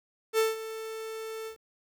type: tone with ADSR envelope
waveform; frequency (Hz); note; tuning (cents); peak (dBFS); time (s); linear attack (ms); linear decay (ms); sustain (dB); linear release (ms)
45% pulse; 443.3; A4; +13; -21; 0.33-1.57; 54; 170; -15; 100
effects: 10-bit